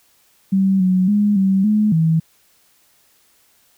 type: tone with pitch steps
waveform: sine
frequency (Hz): 192.7 / 184.9 / 206.7 / 192.4 / 212.2 / 161.6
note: G3 / F#3 / G#3 / G3 / G#3 / E3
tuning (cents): -29 / -1 / -8 / -32 / +38 / -34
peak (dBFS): -12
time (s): 0.52-2.2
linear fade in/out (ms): 10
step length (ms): 280
effects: white hiss -57 dBFS RMS until 3.77 s

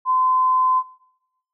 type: tone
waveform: sine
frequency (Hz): 1026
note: C6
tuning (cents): -34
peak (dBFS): -15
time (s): 0.05-0.83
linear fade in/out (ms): 50
effects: noise-tail reverb RT60 1.0 s tail -21 dB re dry

